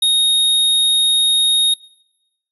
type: tone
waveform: square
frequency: 3729 Hz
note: A#7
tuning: in tune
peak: -12 dBFS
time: 0.02-1.74 s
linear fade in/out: 5 ms
effects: noise-tail reverb RT60 1.0 s tail -24 dB re dry + resampled to 32000 Hz